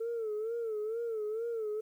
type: tone with vibrato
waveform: sine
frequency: 445.2 Hz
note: A4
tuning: 20 cents sharp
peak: -31 dBFS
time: 0-1.81 s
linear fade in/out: 10 ms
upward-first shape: sine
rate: 2.2 Hz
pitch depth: 97 cents each way
effects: tanh soft clip ceiling -30 dBFS + 11-bit